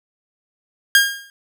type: tone with exponential decay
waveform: sawtooth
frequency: 1618 Hz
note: G#6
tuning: 46 cents flat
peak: -3 dBFS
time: 0.95-1.3 s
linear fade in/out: 1 ms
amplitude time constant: 76 ms
effects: none